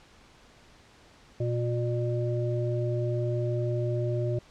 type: harmonic tone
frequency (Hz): 120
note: B2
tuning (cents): -49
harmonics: 1 / 3 / 5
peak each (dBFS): -27 / -32 / -34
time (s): 1.4-4.39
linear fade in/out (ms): 5
effects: pink hiss -56 dBFS RMS until 4.5 s + low-pass 6000 Hz 12 dB/octave